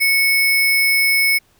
sine tone with sample-and-hold, 2210 Hz, C#7, 6 cents flat, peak -12 dBFS, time 0-1.39 s, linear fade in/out 20 ms, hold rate 7350 Hz, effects pink hiss -57 dBFS RMS until 1.59 s

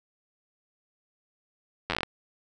slowing click train, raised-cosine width 0.3 ms, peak -11 dBFS, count 9, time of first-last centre 1.9-2.032 s, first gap 10 ms, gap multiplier 1.14, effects none

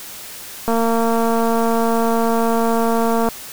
click train, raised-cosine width 1 ms, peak -6 dBFS, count 598, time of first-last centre 0.68-3.287 s, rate 229 Hz, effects white hiss -34 dBFS RMS until 3.52 s

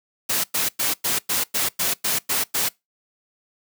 white noise bursts, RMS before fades -22 dBFS, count 10, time 0.29-2.69 s, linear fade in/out 10 ms, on 150 ms, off 100 ms, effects noise-tail reverb RT60 0.2 s tail -24 dB re dry + high-pass 100 Hz 12 dB/octave

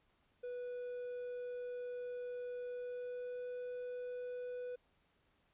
triangle tone with pitch glide, 491.8 to 494.6 Hz, B4 to B4, -7 to +3 cents, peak -39 dBFS, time 0.43-4.76 s, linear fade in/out 10 ms, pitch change +10 cents, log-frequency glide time 2.67-3.48 s, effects pink hiss -75 dBFS RMS until 5.53 s + resampled to 8000 Hz

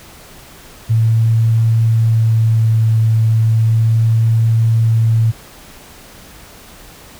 sine tone with vibrato, 112.4 Hz, A2, 37 cents sharp, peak -9 dBFS, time 0.89-5.32 s, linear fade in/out 20 ms, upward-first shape sine, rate 0.34 Hz, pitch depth 13 cents each way, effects pink hiss -39 dBFS RMS until 7.19 s

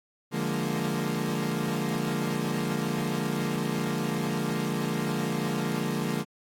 30% pulse chord, Bb dominant seventh, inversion first, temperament equal, 146.83 / 174.61 / 207.7 / 233.1 Hz, D3 / F3 / Ab3 / Bb3, 0 / 0 / 0 / 0 cents, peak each -30 dBFS, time 0.31-6.25 s, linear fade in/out 50 ms, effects AAC 64 kbps

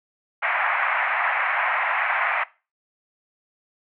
white band-pass noise, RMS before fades -23 dBFS, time 0.42-2.44 s, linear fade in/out 10 ms, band 670 to 2300 Hz, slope 48 dB/octave, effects noise-tail reverb RT60 0.3 s tail -19 dB re dry

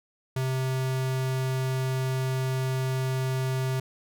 square tone, 130.8 Hz, C3, in tune, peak -26 dBFS, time 0.36-3.8 s, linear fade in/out 5 ms, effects none

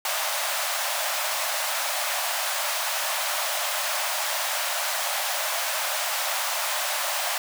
pink high-pass noise, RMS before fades -27 dBFS, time 0.05-7.38 s, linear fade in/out 2 ms, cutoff 570 Hz, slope 96 dB/octave, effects none

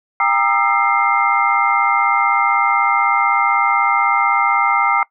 sine tone cluster, 798 / 934 / 1213 / 1329 / 2107 Hz, G5 / A#5 / D#6 / E6 / C7, +31 / +3 / -44 / +14 / +12 cents, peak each -19 dBFS, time 0.2-5.03 s, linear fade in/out 2 ms, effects noise-tail reverb RT60 0.1 s tail -21 dB re dry

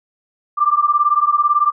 sine beating tone pair, 1174.7 / 1192.7 Hz, D6 / D6, 0 / +26 cents, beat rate 18 Hz, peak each -15 dBFS, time 0.57-1.72 s, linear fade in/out 20 ms, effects none

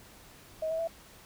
sine tone with pitch steps, 633 / 647.8 / 662.9 Hz, D#5 / E5 / E5, +30 / -30 / +10 cents, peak -29 dBFS, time 0.62-0.875 s, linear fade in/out 5 ms, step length 85 ms, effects pink hiss -54 dBFS RMS until 1.25 s

